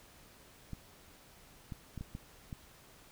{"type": "clicks", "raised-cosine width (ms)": 5, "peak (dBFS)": -29, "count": 6, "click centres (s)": [0.733, 1.722, 1.977, 2.01, 2.151, 2.528], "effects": ["pink hiss -59 dBFS RMS until 3.11 s"]}